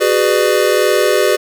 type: chord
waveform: square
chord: G# half-diminished seventh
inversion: third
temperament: just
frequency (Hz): 373.8 / 415.3 / 498.4 / 598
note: F#4 / G#4 / B4 / D5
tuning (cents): +18 / 0 / +16 / +31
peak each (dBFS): -17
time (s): 0-1.37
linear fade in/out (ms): 20
effects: none

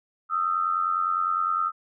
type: tone pair together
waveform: sine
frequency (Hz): 1244.5 / 1334.3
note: D#6 / E6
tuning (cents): 0 / +21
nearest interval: minor second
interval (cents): 121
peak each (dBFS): -25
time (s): 0.29-1.72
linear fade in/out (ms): 50
effects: none

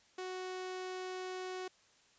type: tone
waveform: sawtooth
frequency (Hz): 370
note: F#4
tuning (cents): 0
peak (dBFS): -36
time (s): 0.18-1.68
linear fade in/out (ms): 5
effects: white hiss -67 dBFS RMS until 2.18 s + resampled to 16000 Hz

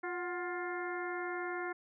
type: harmonic tone with a mistuned harmonic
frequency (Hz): 352.1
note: F4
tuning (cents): +14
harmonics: 1 / 2 / 3 / 4 / 5 / 6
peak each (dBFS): -39 / -43 / -45 / -43 / -45 / -47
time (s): 0.03-1.73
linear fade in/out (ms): 10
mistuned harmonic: 2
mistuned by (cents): +65
effects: none

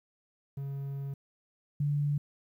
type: tone pair in turn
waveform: triangle / sine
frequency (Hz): 138.59 / 145.21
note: C#3 / D3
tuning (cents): 0 / -19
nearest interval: minor second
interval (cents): 81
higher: second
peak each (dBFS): -32 / -26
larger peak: second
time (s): 0.57-1.14 / 1.8-2.18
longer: first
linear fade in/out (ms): 5
effects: 11-bit

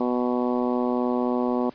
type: harmonic tone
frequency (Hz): 123.5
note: B2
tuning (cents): 0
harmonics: 2 / 3 / 4 / 5 / 6 / 7 / 8 / 9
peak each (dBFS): -24 / -28 / -30 / -32 / -34 / -35 / -36 / -37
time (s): 0-1.7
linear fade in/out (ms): 5
effects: pink hiss -52 dBFS RMS until 1.74 s + resampled to 11025 Hz

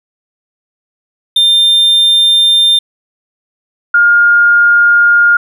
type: tone pair in turn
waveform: triangle / sine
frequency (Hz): 3600 / 1416.3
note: A7 / F6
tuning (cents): +39 / +24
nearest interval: octave + major third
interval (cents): 1615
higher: first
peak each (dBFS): -4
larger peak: neither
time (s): 1.36-2.79 / 3.94-5.37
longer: neither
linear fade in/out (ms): 5
effects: none

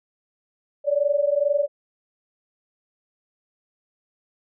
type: tone pair together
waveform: sine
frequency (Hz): 565 / 587.3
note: C#5 / D5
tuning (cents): +33 / 0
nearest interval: minor second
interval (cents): 67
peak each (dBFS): -21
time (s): 0.84-1.68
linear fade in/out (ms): 50
effects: none

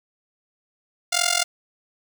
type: tone with amplitude modulation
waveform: 5% pulse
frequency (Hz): 702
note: F5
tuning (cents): +9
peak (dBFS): -4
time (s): 1.12-1.44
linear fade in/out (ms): 10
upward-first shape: sine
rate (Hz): 43.8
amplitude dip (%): 90
effects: none

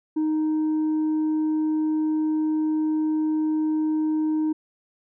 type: tone with tanh clipping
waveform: sine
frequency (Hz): 310.6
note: D#4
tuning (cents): -3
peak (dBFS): -21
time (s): 0.16-4.53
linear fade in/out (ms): 10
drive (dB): 2
effects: none

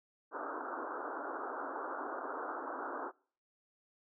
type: band-pass noise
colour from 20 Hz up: white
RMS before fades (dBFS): -41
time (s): 0.31-3.12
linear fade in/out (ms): 50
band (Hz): 260 to 1500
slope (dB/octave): 96
effects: noise-tail reverb RT60 0.5 s tail -26 dB re dry

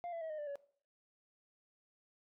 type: tone with pitch steps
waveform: sine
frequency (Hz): 698.5 / 669.7 / 642 / 615.5 / 590.1 / 565.7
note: F5 / E5 / E5 / D#5 / D5 / C#5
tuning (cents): 0 / +27 / -46 / -19 / +8 / +35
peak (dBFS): -37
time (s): 0.04-0.556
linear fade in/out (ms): 0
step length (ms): 86
effects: noise-tail reverb RT60 0.5 s tail -20 dB re dry + tanh soft clip ceiling -39 dBFS

